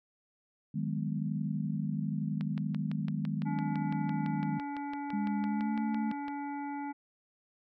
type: chord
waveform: sine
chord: G# minor seventh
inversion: second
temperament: just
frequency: 155.74 / 186.89 / 207.7 / 249.2 Hz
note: D#3 / F#3 / G#3 / B3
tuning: +2 / +18 / 0 / +16 cents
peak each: -34 / -39 / -35 / -40 dBFS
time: 0.74-4.59 s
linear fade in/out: 10 ms
type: click train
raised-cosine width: 0.3 ms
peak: -28 dBFS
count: 24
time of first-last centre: 2.41-6.282 s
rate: 5.94 Hz
type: harmonic tone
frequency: 285.3 Hz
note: C#4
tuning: 50 cents sharp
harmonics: 1 / 3 / 5 / 7 / 8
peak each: -37 / -39 / -51 / -52 / -56 dBFS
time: 3.45-6.93 s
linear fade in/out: 20 ms
type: tone with pitch glide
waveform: sine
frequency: 206 to 219.5 Hz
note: G#3 to A3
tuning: -14 to -4 cents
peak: -30 dBFS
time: 5.13-6.12 s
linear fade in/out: 5 ms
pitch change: +110 cents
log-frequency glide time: 5.42-5.77 s
effects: none